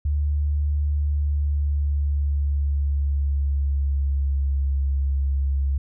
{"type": "tone with pitch glide", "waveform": "sine", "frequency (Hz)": [73.2, 68.69], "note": ["D2", "C#2"], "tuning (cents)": [-5, -15], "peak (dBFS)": -19, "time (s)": [0.05, 5.78], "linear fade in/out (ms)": 5, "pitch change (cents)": -110, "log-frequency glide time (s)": [0.92, 4.69], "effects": []}